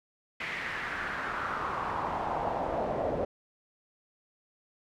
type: noise with band-pass filter sweep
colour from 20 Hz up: brown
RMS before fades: -33 dBFS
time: 0.4-3.25 s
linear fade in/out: 5 ms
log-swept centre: 2200 to 550 Hz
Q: 3.1
effects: none